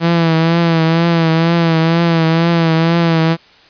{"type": "tone with vibrato", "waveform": "sawtooth", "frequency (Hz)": 165.6, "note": "E3", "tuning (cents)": 8, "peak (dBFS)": -6, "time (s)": [0, 3.37], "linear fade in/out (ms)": 50, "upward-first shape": "triangle", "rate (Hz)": 2.1, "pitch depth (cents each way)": 54, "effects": ["white hiss -45 dBFS RMS until 3.69 s", "resampled to 11025 Hz"]}